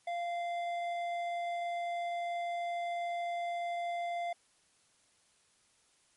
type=tone with hard clipping; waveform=triangle; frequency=693 Hz; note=F5; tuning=14 cents flat; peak=-35 dBFS; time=0.07-4.33 s; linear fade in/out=5 ms; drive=12 dB; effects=white hiss -69 dBFS RMS until 6.16 s + MP3 48 kbps